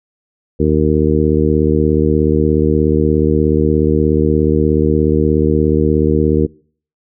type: harmonic tone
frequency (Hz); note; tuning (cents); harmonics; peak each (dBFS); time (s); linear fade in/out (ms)
76.8; D#2; -22; 1 / 2 / 3 / 4 / 5 / 6; -17 / -17 / -17 / -17 / -17 / -17; 0.59-6.47; 20
effects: noise-tail reverb RT60 0.5 s tail -24 dB re dry